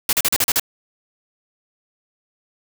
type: noise bursts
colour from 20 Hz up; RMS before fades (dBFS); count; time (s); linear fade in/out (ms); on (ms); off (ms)
white; -17; 7; 0.09-0.597; 2; 39; 39
effects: none